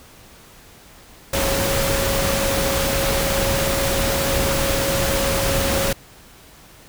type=tone in noise; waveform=sine; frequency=548 Hz; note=C#5; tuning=20 cents flat; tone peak=-23 dBFS; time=1.33-5.93 s; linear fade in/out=5 ms; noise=pink; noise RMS=-21 dBFS; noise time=1.33-5.93 s; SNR=-5 dB; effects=pink hiss -46 dBFS RMS until 6.88 s